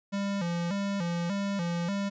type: tone with vibrato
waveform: square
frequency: 185 Hz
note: F#3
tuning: in tune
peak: -29 dBFS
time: 0.12-2.1 s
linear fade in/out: 20 ms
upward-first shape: square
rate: 1.7 Hz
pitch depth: 130 cents each way
effects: resampled to 16000 Hz

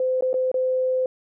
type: tone with dropouts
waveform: sine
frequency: 514 Hz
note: C5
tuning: 31 cents flat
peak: -19 dBFS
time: 0-1.06 s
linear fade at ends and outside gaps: 2 ms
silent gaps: 0.209-0.223 / 0.331-0.341 / 0.516-0.542 s
effects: none

